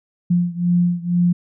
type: beating tone pair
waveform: sine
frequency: 174.61 / 176.71 Hz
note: F3 / F3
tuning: 0 / +21 cents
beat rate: 2.1 Hz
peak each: -17 / -19 dBFS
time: 0.3-1.33 s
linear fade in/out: 10 ms
effects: none